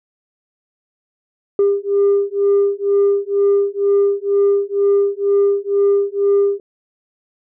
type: beating tone pair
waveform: sine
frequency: 400 / 402.1 Hz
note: G4 / G4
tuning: +35 / +44 cents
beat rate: 2.1 Hz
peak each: -14 dBFS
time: 1.59-6.6 s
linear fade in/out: 2 ms
effects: tanh soft clip ceiling -8 dBFS